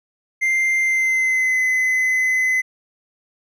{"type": "tone with pitch glide", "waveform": "triangle", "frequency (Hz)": [2093, 2032], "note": ["C7", "B6"], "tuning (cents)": [0, 49], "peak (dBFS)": -14, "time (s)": [0.41, 2.62], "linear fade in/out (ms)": 20, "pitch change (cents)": -51, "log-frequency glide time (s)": [0.8, 1.61], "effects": []}